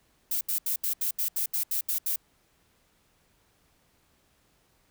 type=noise bursts; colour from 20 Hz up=violet; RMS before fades=-28 dBFS; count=11; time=0.31-2.16 s; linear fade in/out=5 ms; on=100 ms; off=75 ms; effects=pink hiss -67 dBFS RMS until 4.9 s